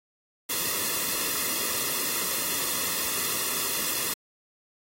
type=noise with comb filter; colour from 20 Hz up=white; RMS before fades=-28 dBFS; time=0.49-4.14 s; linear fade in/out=10 ms; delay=1.3 ms; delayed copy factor=-0.7; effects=AAC 48 kbps